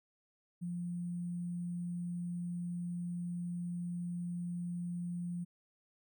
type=tone with sample-and-hold; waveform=sine; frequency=174.61 Hz; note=F3; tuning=in tune; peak=-36 dBFS; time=0.61-5.45 s; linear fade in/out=20 ms; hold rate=8820 Hz; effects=none